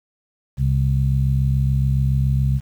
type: harmonic tone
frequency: 67.1 Hz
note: C2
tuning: 44 cents sharp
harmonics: 1 / 2 / 3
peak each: -20 / -17 / -29 dBFS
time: 0.57-2.61 s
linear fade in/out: 50 ms
effects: 8-bit